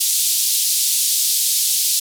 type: band-pass noise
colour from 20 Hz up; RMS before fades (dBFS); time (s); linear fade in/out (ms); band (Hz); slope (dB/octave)
white; -18; 0-2; 10; 3600 to 13000; 24
effects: none